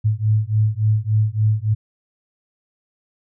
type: beating tone pair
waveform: sine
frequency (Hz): 106.1 / 109.6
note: G#2 / A2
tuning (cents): +38 / -6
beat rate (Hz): 3.5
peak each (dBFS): -18 / -18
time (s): 0.04-1.75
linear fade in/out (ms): 20
effects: none